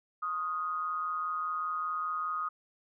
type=tone with amplitude modulation; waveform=sine; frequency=1244.5 Hz; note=D#6; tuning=in tune; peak=-28 dBFS; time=0.22-2.49 s; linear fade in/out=10 ms; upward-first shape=sine; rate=165 Hz; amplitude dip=60%; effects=none